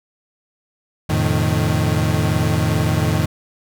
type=chord; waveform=35% pulse; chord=F dominant seventh; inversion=none; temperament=equal with one note detuned; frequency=87.31 / 110 / 128.05 / 155.56 Hz; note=F2 / A2 / C3 / Eb3; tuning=0 / 0 / -37 / 0 cents; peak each=-20 / -19 / -23 / -18 dBFS; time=1.09-3.26 s; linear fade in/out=10 ms; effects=none

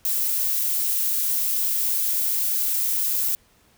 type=noise; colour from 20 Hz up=violet; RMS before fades=-23 dBFS; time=0.05-3.35 s; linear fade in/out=0 ms; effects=pink hiss -59 dBFS RMS until 3.77 s

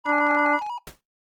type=tone with vibrato; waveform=triangle; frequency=899 Hz; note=A5; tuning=37 cents sharp; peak=-26 dBFS; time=0.04-0.79 s; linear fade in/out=20 ms; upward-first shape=square; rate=6.1 Hz; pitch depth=120 cents each way
type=harmonic tone; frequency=293.7 Hz; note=D4; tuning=in tune; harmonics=1 / 2 / 3 / 4 / 5 / 7; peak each=-25 / -25 / -25 / -25 / -25 / -25 dBFS; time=0.05-0.6 s; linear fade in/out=50 ms
type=clicks; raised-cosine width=0.2 ms; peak=-27 dBFS; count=11; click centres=0.061 / 0.092 / 0.184 / 0.268 / 0.31 / 0.348 / 0.39 / 0.462 / 0.591 / 0.622 / 0.665 s
type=noise with exponential decay; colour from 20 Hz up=pink; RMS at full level=-35 dBFS; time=0.87-1.01 s; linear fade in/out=2 ms; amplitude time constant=29 ms
effects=noise-tail reverb RT60 0.2 s tail -20 dB re dry + Opus 24 kbps

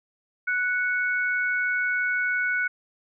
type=tone pair together; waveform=sine; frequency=1480 / 2217 Hz; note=F#6 / C#7; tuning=0 / 0 cents; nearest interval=perfect fifth; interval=700 cents; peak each=-23 / -29 dBFS; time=0.47-2.68 s; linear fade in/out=10 ms; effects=none

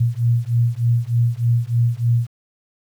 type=beating tone pair; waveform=sine; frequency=116.7 / 120 Hz; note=A#2 / B2; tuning=+2 / -49 cents; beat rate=3.3 Hz; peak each=-18 dBFS; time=0-2.27 s; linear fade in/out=10 ms; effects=8-bit

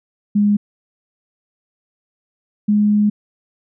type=tone pair in turn; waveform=sine; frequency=206 / 208.6 Hz; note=G#3 / G#3; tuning=-14 / +8 cents; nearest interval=unison; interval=22 cents; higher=second; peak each=-11 dBFS; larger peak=neither; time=0.35-0.57 / 2.68-3.1 s; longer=second; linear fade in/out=10 ms; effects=none

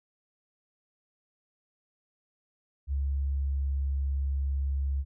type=tone with pitch glide; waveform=sine; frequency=69.3 to 68.82 Hz; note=C#2 to C#2; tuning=0 to -12 cents; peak=-26 dBFS; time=2.87-5.05 s; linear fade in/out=50 ms; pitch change=-12 cents; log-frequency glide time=3.16-3.74 s; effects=none

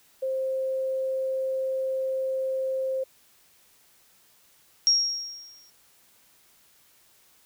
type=tone; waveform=sine; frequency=527 Hz; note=C5; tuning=12 cents sharp; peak=-25 dBFS; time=0.22-3.04 s; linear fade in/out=10 ms
type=tone with exponential decay; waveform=sine; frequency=5588 Hz; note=F8; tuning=in tune; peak=-15 dBFS; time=4.87-5.7 s; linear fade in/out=0 ms; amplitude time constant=180 ms
effects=white hiss -60 dBFS RMS until 7.45 s

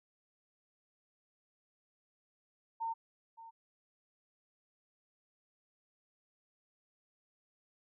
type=tone with echo; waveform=sine; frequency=910 Hz; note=A#5; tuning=42 cents flat; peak=-34 dBFS; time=2.8-2.94 s; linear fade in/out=20 ms; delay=570 ms; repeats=1; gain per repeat=-15 dB; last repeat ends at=3.51 s; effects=none

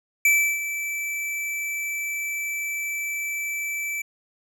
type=tone with ADSR envelope; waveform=square; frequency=2319 Hz; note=D7; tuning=22 cents flat; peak=-15 dBFS; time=0.25-4.02 s; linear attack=3 ms; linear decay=330 ms; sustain=-12 dB; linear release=6 ms; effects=none

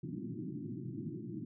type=band-pass noise; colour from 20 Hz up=pink; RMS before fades=-42 dBFS; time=0.03-1.45 s; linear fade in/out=5 ms; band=110 to 360 Hz; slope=96 dB/octave; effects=none

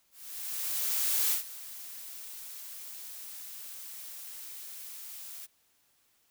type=noise with ADSR envelope; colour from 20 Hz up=blue; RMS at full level=-27 dBFS; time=0.11-5.47 s; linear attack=1200 ms; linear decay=120 ms; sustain=-17 dB; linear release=25 ms; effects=white hiss -70 dBFS RMS until 6.3 s

